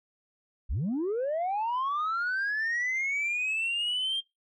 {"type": "linear sweep", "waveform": "sine", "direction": "up", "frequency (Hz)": [37.62, 3208], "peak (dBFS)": -25, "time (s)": [0.69, 4.21], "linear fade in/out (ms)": 20, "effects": ["noise-tail reverb RT60 0.2 s tail -22 dB re dry", "tanh soft clip ceiling -25 dBFS"]}